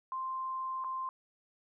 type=tone with dropouts; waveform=sine; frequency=1046.5 Hz; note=C6; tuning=in tune; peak=-34 dBFS; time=0.12-1.09 s; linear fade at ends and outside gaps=1 ms; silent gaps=0.84-0.845 s; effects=none